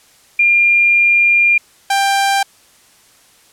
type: tone pair in turn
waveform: sine / sawtooth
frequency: 2400 / 790.3 Hz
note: D7 / G5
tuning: +37 / +14 cents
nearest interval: octave + perfect fifth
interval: 1923 cents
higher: first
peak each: -8 dBFS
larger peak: neither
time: 0.39-1.58 / 1.9-2.43 s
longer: first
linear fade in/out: 5 ms
effects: white hiss -49 dBFS RMS until 3.52 s + low-pass 11000 Hz 12 dB/octave